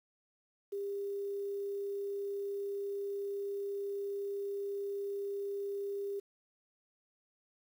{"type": "tone with quantisation", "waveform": "sine", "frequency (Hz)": 400.6, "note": "G4", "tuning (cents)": 38, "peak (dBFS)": -35, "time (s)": [0.72, 6.2], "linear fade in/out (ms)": 10, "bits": 10, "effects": []}